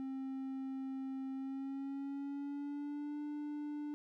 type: tone with pitch glide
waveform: triangle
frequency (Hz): 266.3 to 295.5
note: C4 to D4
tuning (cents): +31 to +11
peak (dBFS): -37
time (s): 0-3.94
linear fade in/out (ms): 0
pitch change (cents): +180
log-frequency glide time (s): 1.33-3.2
effects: none